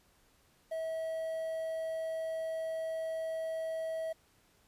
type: tone with quantisation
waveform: triangle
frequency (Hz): 646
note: E5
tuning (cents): -35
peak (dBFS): -32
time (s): 0.71-4.13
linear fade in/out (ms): 10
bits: 10
effects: pink hiss -68 dBFS RMS until 4.67 s + resampled to 32000 Hz